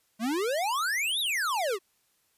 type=exponential two-way sweep; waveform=square; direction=up then down; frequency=208.3 to 3915 to 355.2 Hz; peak=-27 dBFS; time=0.19-1.79 s; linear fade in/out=50 ms; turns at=1.2 s; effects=white hiss -70 dBFS RMS until 2.37 s + resampled to 32000 Hz